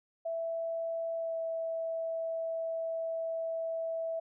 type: tone with pitch glide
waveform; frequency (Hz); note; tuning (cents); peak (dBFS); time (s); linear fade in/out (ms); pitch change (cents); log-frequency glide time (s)
sine; 661 to 655.7; E5 to E5; +5 to -9; -32; 0.25-4.2; 10; -14; 1.16-1.37
effects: none